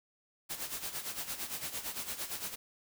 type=noise with tremolo; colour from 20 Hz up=white; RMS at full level=-37 dBFS; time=0.49-2.56 s; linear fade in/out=20 ms; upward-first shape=sine; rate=8.8 Hz; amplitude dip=70%; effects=none